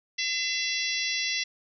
harmonic tone with a mistuned harmonic, 677 Hz, E5, 46 cents sharp, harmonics 3 / 4 / 5 / 6 / 7 / 8 / 9, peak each -32 / -33 / -34 / -35 / -35 / -36 / -37 dBFS, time 0.18-1.44 s, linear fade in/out 10 ms, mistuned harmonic 9, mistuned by -72 cents, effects none

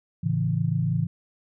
sine chord, A major, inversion none, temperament equal, 110 / 138.59 / 164.81 Hz, A2 / C#3 / E3, 0 / 0 / 0 cents, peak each -27 / -26 / -25 dBFS, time 0.23-1.07 s, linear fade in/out 10 ms, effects none

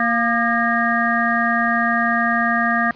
harmonic tone with a mistuned harmonic, 232.5 Hz, A#3, 4 cents flat, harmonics 1 / 3 / 5 / 7 / 8, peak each -22 / -22 / -22 / -22 / -22 dBFS, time 0-2.91 s, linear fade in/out 2 ms, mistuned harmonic 5, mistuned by +63 cents, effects pink hiss -46 dBFS RMS until 2.95 s + resampled to 11025 Hz

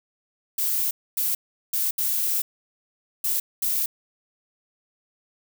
violet noise bursts at uneven times, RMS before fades -24 dBFS, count 6, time 0.58-0.91 / 1.17-1.35 / 1.73-1.91 / 1.98-2.42 / 3.24-3.4 / 3.62-3.86 s, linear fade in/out 5 ms, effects none

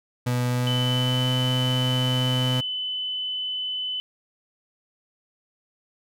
35% pulse tone with pitch glide, 123.47 to 127.09 Hz, B2 to C3, 0 to -50 cents, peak -20 dBFS, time 0.26-2.61 s, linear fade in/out 10 ms, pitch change +50 cents, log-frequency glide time 0.47-1.27 s
sine tone, 3015 Hz, F#7, 32 cents sharp, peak -26 dBFS, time 0.67-4 s, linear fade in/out 0 ms
effects none

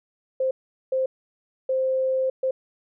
sine tone bursts at uneven times, 523.3 Hz, C5, in tune, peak -20 dBFS, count 4, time 0.4-0.51 / 0.92-1.06 / 1.69-2.3 / 2.43-2.51 s, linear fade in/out 5 ms, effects none

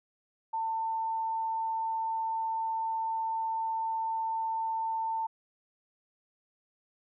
sine tone, 896 Hz, A5, 31 cents sharp, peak -29 dBFS, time 0.53-5.27 s, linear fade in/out 10 ms, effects none

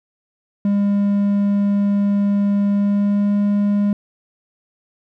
triangle tone with pitch glide, 201.9 to 204 Hz, G#3 to G#3, -49 to -31 cents, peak -12 dBFS, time 0.65-3.93 s, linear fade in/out 2 ms, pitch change +18 cents, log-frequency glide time 2.7-3.37 s, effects none

